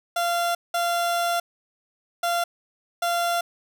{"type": "tone bursts at uneven times", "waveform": "30% pulse", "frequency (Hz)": 690, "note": "F5", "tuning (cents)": -21, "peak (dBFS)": -19, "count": 4, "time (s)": [[0.16, 0.55], [0.74, 1.4], [2.23, 2.44], [3.02, 3.41]], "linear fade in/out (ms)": 5, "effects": []}